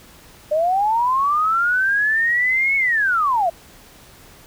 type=linear two-way sweep; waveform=sine; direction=up then down; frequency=591 to 2217 to 641 Hz; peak=-15 dBFS; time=0.51-3.5 s; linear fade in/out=10 ms; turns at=2.76 s; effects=pink hiss -46 dBFS RMS until 4.46 s